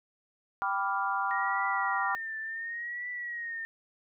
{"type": "chord", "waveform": "sine", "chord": "G dominant seventh", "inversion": "none", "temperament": "equal", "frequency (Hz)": [784, 987.8, 1174.7, 1396.9], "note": ["G5", "B5", "D6", "F6"], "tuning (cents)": [0, 0, 0, 0], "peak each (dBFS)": -33, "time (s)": [0.62, 2.15], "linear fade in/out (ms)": 0}
{"type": "tone with vibrato", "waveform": "sine", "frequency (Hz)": 1864.7, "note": "A#6", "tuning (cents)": 0, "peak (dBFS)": -34, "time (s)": [1.31, 3.65], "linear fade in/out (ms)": 0, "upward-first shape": "triangle", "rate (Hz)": 0.7, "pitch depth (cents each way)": 100}
{"effects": []}